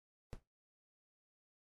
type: noise with exponential decay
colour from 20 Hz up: brown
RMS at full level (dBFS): -41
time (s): 0.33-0.43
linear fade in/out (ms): 0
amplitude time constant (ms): 20
effects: noise-tail reverb RT60 0.2 s tail -18 dB re dry + AAC 32 kbps